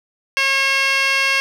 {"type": "tone with band-pass filter", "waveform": "15% pulse", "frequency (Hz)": 543, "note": "C#5", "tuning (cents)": -36, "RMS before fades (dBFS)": -17, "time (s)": [0.37, 1.4], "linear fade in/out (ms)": 0, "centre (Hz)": 3100, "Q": 2.7, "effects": []}